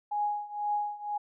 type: tone with tremolo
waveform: sine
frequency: 830 Hz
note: G#5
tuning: 1 cent flat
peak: -25 dBFS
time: 0.11-1.18 s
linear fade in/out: 10 ms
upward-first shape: triangle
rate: 2 Hz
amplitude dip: 90%
effects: none